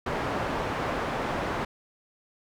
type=low-pass noise; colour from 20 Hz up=white; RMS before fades=-30 dBFS; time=0.06-1.65 s; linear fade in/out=5 ms; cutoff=1100 Hz; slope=12 dB/octave; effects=none